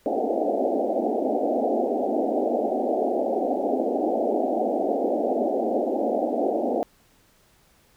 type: band-pass noise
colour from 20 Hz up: white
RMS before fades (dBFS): -24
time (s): 0.06-6.83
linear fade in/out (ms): 0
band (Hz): 220 to 770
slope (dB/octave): 96
effects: pink hiss -60 dBFS RMS until 7.96 s